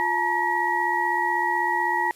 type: tone cluster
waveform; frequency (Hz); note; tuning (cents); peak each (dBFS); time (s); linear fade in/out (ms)
sine; 351.1 / 866 / 942 / 1913; F4 / A5 / A#5 / A#6; +9 / -28 / +18 / +44; -32 / -26 / -25 / -25; 0-2.11; 0
effects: white hiss -52 dBFS RMS until 2.15 s + resampled to 32000 Hz